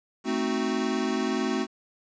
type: chord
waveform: square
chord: A diminished seventh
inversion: none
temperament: equal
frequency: 220 / 261.6 / 311.1 / 370 Hz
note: A3 / C4 / Eb4 / Gb4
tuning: 0 / 0 / 0 / 0 cents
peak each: -31 / -30 / -34 / -31 dBFS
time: 0.24-1.67 s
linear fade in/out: 50 ms
effects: resampled to 16000 Hz + 9-bit